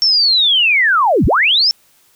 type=linear two-way sweep; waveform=sine; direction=down then up; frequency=5490 to 30.87 to 5490 Hz; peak=-9 dBFS; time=0.02-1.71 s; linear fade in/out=0 ms; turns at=1.26 s; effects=white hiss -53 dBFS RMS until 2.15 s